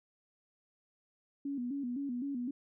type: tone with vibrato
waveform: sine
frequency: 261.6 Hz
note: C4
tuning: in tune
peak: -34 dBFS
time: 1.45-2.51 s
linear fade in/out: 5 ms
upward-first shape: square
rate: 3.9 Hz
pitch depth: 120 cents each way
effects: none